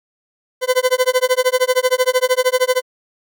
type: tone with tremolo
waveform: 40% pulse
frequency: 508 Hz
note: B4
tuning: 49 cents sharp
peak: -9 dBFS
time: 0.61-2.82 s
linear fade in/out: 50 ms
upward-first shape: sine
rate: 13 Hz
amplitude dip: 100%
effects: none